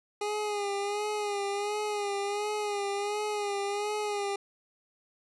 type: tone with vibrato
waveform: 25% pulse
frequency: 410.8 Hz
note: G#4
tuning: 19 cents flat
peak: -26 dBFS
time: 0.21-4.36 s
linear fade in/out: 5 ms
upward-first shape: sine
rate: 1.4 Hz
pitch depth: 49 cents each way
effects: resampled to 24000 Hz